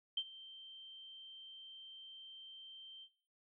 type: tone with ADSR envelope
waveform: sine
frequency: 3131 Hz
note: G7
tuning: 3 cents flat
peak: -32 dBFS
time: 0.17-3.09 s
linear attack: 5 ms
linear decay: 57 ms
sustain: -19 dB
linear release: 63 ms
effects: noise-tail reverb RT60 0.5 s tail -22 dB re dry